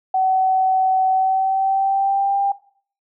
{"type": "tone with pitch glide", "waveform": "sine", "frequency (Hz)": [756, 795.4], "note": ["F#5", "G5"], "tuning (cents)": [37, 25], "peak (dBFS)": -15, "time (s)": [0.14, 2.52], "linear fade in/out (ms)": 5, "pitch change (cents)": 88, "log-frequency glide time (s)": [1.09, 2.4], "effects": ["noise-tail reverb RT60 0.5 s tail -18 dB re dry"]}